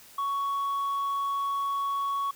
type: tone with tanh clipping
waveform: sine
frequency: 1115 Hz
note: C#6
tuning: 10 cents sharp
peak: -27 dBFS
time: 0.18-2.31 s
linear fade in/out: 5 ms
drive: 2 dB
effects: white hiss -52 dBFS RMS until 2.35 s